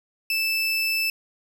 30% pulse tone, 2637 Hz, E7, in tune, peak -19 dBFS, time 0.3-1.1 s, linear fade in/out 2 ms, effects none

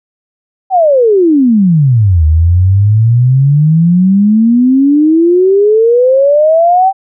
sine exponential two-way sweep, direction down then up, 784 to 76.2 to 784 Hz, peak -4 dBFS, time 0.7-6.93 s, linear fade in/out 50 ms, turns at 2.25 s, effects none

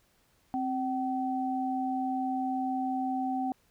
sine tone pair together, 262.5 / 763 Hz, C4 / G5, +6 / -47 cents, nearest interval octave + tritone, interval 1847 cents, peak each -31 / -31 dBFS, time 0.54-3.52 s, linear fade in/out 0 ms, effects pink hiss -68 dBFS RMS until 3.7 s

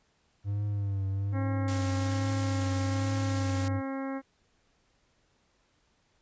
triangle tone with vibrato, 100 Hz, G2, 35 cents sharp, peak -26 dBFS, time 0.44-3.82 s, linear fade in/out 50 ms, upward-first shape triangle, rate 1.2 Hz, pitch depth 64 cents each way
harmonic tone, 269.9 Hz, C#4, 46 cents flat, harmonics 1 / 2 / 3 / 4 / 5 / 6 / 7 / 8, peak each -33 / -39 / -43 / -45 / -47 / -49 / -50 / -51 dBFS, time 1.32-4.22 s, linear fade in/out 50 ms
white noise, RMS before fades -40 dBFS, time 1.68-3.68 s, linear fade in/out 0 ms
effects pink hiss -70 dBFS RMS until 6.21 s + resampled to 16000 Hz

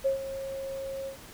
sine tone with ADSR envelope, 541 Hz, C#5, 42 cents flat, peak -21 dBFS, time 0.04-1.17 s, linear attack 20 ms, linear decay 120 ms, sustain -12 dB, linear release 100 ms, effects pink hiss -48 dBFS RMS until 1.33 s

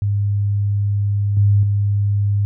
sine tone with level steps, 101.6 Hz, G#2, 38 cents flat, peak -15 / -10 / -14 dBFS, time 0.02-2.45 s, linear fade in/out 0 ms, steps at 1.37 / 1.63 s, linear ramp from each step 2 ms, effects none

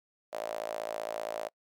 sawtooth tone with high-pass filter, 55.3 Hz, A1, 9 cents sharp, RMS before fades -37 dBFS, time 0.32-1.49 s, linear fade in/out 20 ms, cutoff 610 Hz, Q 6.9, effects noise-tail reverb RT60 0.1 s tail -26 dB re dry

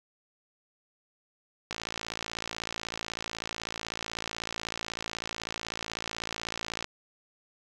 click train, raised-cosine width 0.2 ms, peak -16 dBFS, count 289, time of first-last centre 1.71-6.844 s, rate 56.1 Hz, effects none

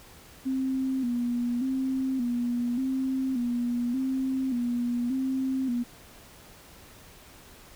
sine tone with vibrato, 252.1 Hz, B3, 36 cents sharp, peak -25 dBFS, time 0.45-5.84 s, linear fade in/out 20 ms, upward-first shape square, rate 0.86 Hz, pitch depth 77 cents each way, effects pink hiss -51 dBFS RMS until 7.75 s

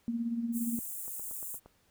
sine tone with tremolo, 233.1 Hz, A#3, in tune, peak -28 dBFS, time 0.08-0.79 s, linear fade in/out 0 ms, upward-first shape sine, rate 17 Hz, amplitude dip 55%
white high-pass noise, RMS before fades -40 dBFS, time 0.52-1.6 s, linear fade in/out 50 ms, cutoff 7400 Hz, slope 48 dB/octave
click train, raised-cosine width 1 ms, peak -37 dBFS, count 6, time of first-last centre 1.08-1.66 s, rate 8.62 Hz
effects pink hiss -69 dBFS RMS until 1.9 s

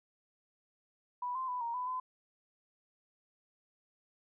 sine tone with pitch steps, 985 / 1040 / 994 / 934 / 998 / 1017 Hz, B5 / C6 / B5 / A#5 / B5 / C6, -5 / -11 / +11 / +3 / +18 / -50 cents, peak -34 dBFS, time 1.22-2 s, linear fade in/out 5 ms, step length 130 ms, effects none

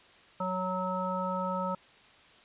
harmonic tone, 185 Hz, F#3, in tune, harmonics 1 / 3 / 5 / 7, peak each -35 / -35 / -35 / -35 dBFS, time 0.4-1.75 s, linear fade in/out 5 ms, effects white hiss -57 dBFS RMS until 2.44 s + resampled to 8000 Hz

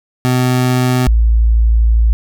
25% pulse / sine tone pair in turn, 126.3 / 56.26 Hz, B2 / A1, +39 / +39 cents, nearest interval octave + major second, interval 1400 cents, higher first, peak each -7 / -7 dBFS, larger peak neither, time 0.25-1.07 / 1.07-2.13 s, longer second, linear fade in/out 0 ms, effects none

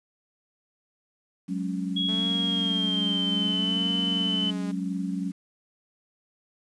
sine chord, F# suspended second, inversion none, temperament equal, 185 / 207.7 / 277.2 Hz, F#3 / G#3 / C#4, 0 / 0 / 0 cents, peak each -29 / -34 / -32 dBFS, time 1.48-5.32 s, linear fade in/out 20 ms
sine tone with pitch glide, 3322 to 3029 Hz, G#7 to F#7, 0 to +40 cents, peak -25 dBFS, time 1.96-4.51 s, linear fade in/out 10 ms, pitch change -160 cents, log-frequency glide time 2.27-3.61 s
sawtooth tone with vibrato, 217.6 Hz, A3, 19 cents flat, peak -32 dBFS, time 2.08-4.72 s, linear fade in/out 10 ms, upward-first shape sine, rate 0.65 Hz, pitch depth 110 cents each way
effects resampled to 22050 Hz + 9-bit

